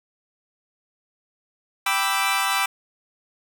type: chord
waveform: 20% pulse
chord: E minor seventh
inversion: first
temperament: equal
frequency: 784 / 987.8 / 1174.7 / 1318.5 Hz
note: G5 / B5 / D6 / E6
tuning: 0 / 0 / 0 / 0 cents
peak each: -21 dBFS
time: 1.86-2.66 s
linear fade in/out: 5 ms
effects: none